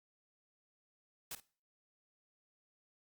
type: noise with echo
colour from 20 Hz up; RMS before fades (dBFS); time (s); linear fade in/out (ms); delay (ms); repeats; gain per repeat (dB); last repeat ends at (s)
white; -43; 1.31-1.35; 2; 51; 1; -14; 1.401
effects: noise-tail reverb RT60 0.4 s tail -20 dB re dry + Opus 48 kbps